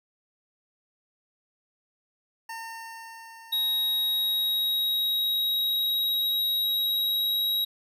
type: tone with exponential decay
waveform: 25% pulse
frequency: 909 Hz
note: A#5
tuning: 44 cents flat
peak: -31 dBFS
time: 2.49-6.08 s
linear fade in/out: 5 ms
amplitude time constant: 780 ms
type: tone with pitch glide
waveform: square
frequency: 3800 to 3835 Hz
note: A#7 to A#7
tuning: +33 to +48 cents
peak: -24 dBFS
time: 3.52-7.65 s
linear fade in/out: 10 ms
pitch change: +15 cents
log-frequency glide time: 4.09-7.49 s
effects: none